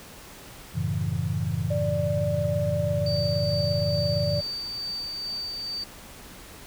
sine chord, F# minor seventh, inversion none, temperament equal, 92.5 / 110 / 138.59 / 164.81 Hz, F#2 / A2 / C#3 / E3, 0 / 0 / 0 / 0 cents, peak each -30 dBFS, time 0.74-4.41 s, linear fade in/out 20 ms
sine tone with pitch glide, 587.3 to 583.6 Hz, D5 to D5, 0 to -11 cents, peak -26 dBFS, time 1.7-4.41 s, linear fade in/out 10 ms, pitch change -11 cents, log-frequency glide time 2.85-2.98 s
sine tone with tremolo, 4615 Hz, D8, 31 cents flat, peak -29 dBFS, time 3.06-5.84 s, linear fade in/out 5 ms, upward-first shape sine, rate 2.3 Hz, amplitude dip 25%
effects pink hiss -45 dBFS RMS until 6.66 s

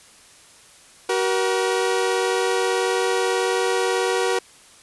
sawtooth tone pair together, 378.1 / 476.4 Hz, F#4 / A#4, +38 / +38 cents, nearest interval major third, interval 400 cents, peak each -18 dBFS, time 1.09-4.39 s, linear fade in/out 5 ms, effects white hiss -49 dBFS RMS until 4.82 s + resampled to 24000 Hz

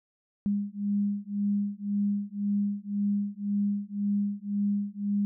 sine beating tone pair, 202.2 / 204.1 Hz, G#3 / G#3, -46 / -30 cents, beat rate 1.9 Hz, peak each -29 / -29 dBFS, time 0.46-5.25 s, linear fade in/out 0 ms, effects none

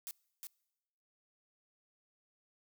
blue noise with echo, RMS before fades -43 dBFS, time 0.07-0.11 s, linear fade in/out 0 ms, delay 360 ms, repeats 1, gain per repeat -3 dB, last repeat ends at 0.47 s, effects noise-tail reverb RT60 1.0 s tail -25 dB re dry

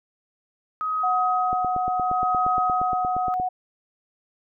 sine tone with tremolo, 1263 Hz, D#6, 26 cents sharp, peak -21 dBFS, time 0.81-3.34 s, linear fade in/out 0 ms, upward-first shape sine, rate 0.74 Hz, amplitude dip 60%
sine tone, 736 Hz, F#5, 9 cents flat, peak -22 dBFS, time 1.03-3.49 s, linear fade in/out 10 ms
click train, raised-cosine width 2 ms, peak -20 dBFS, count 17, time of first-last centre 1.53-3.399 s, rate 8.56 Hz
effects none

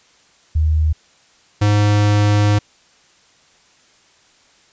sine / square tone pair in turn, 77.78 / 103.82 Hz, D#2 / G#2, 0 / 0 cents, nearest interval perfect fourth, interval 500 cents, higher second, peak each -12 dBFS, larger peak neither, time 0.55-0.93 / 1.61-2.59 s, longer second, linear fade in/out 10 ms, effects white hiss -53 dBFS RMS until 4.72 s + resampled to 16000 Hz

